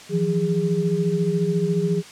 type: tone cluster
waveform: sine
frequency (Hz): 163.4 / 177.6 / 409.5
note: E3 / F3 / G#4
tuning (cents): -15 / +29 / -24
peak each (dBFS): -23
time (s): 0.09-2.03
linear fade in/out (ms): 50
effects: white hiss -42 dBFS RMS until 2.11 s + low-pass 7000 Hz 12 dB/octave